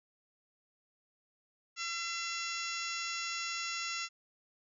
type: harmonic tone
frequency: 678 Hz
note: E5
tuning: 49 cents sharp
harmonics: 2 / 3 / 4 / 5 / 6 / 7 / 8 / 9 / 10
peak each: -42 / -43 / -41 / -47 / -46 / -47 / -44 / -50 / -45 dBFS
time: 1.76-4.09 s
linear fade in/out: 50 ms
effects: none